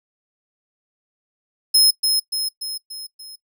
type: tone with echo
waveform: sawtooth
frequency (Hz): 5150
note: E8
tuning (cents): -41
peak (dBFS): -8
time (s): 1.74-1.91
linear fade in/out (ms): 10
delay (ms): 290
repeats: 5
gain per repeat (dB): -5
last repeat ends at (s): 3.36
effects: noise-tail reverb RT60 0.1 s tail -22 dB re dry